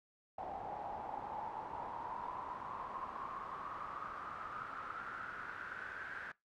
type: noise with band-pass filter sweep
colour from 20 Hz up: brown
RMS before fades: -45 dBFS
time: 0.38-6.32 s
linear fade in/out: 5 ms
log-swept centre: 770 to 1600 Hz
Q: 8.2
effects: noise-tail reverb RT60 0.2 s tail -22 dB re dry